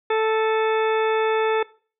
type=harmonic tone with a mistuned harmonic; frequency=440 Hz; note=A4; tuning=in tune; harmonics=1 / 2 / 3 / 4 / 5 / 6 / 8; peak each=-19 / -25 / -29 / -31 / -33 / -35 / -37 dBFS; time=0.1-1.63 s; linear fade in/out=5 ms; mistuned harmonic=6; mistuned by=-32 cents; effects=noise-tail reverb RT60 0.4 s tail -21 dB re dry